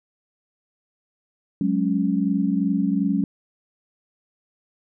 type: chord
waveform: sine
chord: F# suspended second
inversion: none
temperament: equal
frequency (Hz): 185 / 207.7 / 277.2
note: F#3 / G#3 / C#4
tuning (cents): 0 / 0 / 0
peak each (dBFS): -23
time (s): 1.61-3.24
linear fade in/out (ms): 2
effects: none